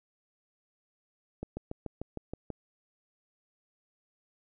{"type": "slowing click train", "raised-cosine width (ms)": 2, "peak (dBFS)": -23, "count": 8, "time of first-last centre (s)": [1.43, 2.503], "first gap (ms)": 140, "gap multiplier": 1.03, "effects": []}